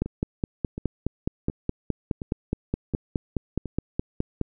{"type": "two click trains", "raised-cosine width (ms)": 3, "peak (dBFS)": [-19, -11], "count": [6, 22], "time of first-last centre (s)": [[0.06, 3.657], [0.02, 4.413]], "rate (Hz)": [1.39, 4.78], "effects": []}